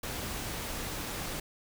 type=noise; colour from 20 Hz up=pink; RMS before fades=-37 dBFS; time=0.03-1.4 s; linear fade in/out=5 ms; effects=none